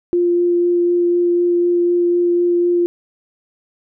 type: tone with vibrato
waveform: sine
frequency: 349.2 Hz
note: F4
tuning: in tune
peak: -12 dBFS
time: 0.13-2.86 s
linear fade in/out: 0 ms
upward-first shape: sine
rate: 4 Hz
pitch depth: 8 cents each way
effects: none